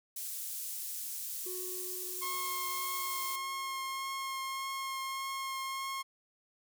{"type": "high-pass noise", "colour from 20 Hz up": "pink", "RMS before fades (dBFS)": -40, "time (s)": [0.16, 3.36], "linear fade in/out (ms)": 5, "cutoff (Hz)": 8800, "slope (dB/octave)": 12}
{"type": "tone with exponential decay", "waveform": "triangle", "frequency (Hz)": 367, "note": "F#4", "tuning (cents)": -14, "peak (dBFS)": -39, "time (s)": [1.46, 5.24], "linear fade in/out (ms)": 5, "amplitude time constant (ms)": 820}
{"type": "tone with vibrato", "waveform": "sawtooth", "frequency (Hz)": 1075, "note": "C6", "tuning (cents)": 47, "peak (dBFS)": -32, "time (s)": [2.21, 6.03], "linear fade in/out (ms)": 20, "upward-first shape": "triangle", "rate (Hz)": 1.7, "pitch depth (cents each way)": 11}
{"effects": []}